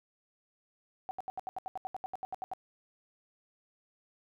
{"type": "tone bursts", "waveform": "sine", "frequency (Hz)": 756, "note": "F#5", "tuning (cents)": 37, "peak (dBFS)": -34, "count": 16, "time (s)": [1.09, 2.535], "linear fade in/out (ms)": 0, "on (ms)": 20, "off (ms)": 75, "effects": []}